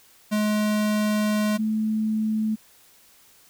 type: tone pair in turn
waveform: square / sine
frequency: 211.5 / 217.3 Hz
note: G#3 / A3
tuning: +32 / -21 cents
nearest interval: unison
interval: 47 cents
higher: second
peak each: -21 dBFS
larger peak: neither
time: 0.31-1.58 / 1.58-2.56 s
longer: first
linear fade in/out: 20 ms
effects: white hiss -55 dBFS RMS until 3.49 s